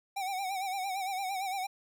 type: tone with vibrato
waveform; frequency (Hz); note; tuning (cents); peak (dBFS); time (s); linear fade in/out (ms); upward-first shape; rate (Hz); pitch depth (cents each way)
square; 767; G5; -38; -33; 0.16-1.67; 10; sine; 8.8; 77
effects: none